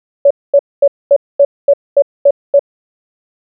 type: tone bursts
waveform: sine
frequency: 565 Hz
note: C#5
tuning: 33 cents sharp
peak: -3 dBFS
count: 9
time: 0.25-2.594 s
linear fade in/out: 5 ms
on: 56 ms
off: 230 ms
effects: none